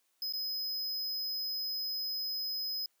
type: tone with dropouts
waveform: square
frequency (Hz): 5060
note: D#8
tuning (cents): +28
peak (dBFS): -34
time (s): 0.22-2.86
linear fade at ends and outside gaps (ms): 2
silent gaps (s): 0.325-0.335
effects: white hiss -75 dBFS RMS until 3 s + high-pass 300 Hz 12 dB/octave